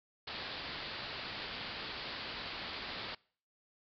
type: low-pass noise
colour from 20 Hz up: white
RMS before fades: -43 dBFS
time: 0.27-3.15 s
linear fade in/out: 5 ms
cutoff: 4800 Hz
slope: 96 dB/octave
effects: noise-tail reverb RT60 0.5 s tail -25 dB re dry